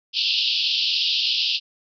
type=band-pass noise; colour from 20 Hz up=pink; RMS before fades=-22 dBFS; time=0.13-1.6 s; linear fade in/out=50 ms; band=2700 to 5100 Hz; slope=96 dB/octave; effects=none